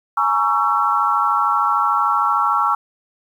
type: chord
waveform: sine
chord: A# half-diminished seventh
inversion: third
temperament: just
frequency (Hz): 839.1 / 932.3 / 1118.8 / 1342.6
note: G#5 / A#5 / C#6 / E6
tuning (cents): +18 / 0 / +16 / +31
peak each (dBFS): -22 / -23 / -19 / -18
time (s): 0.17-2.75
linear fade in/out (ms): 5
effects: 8-bit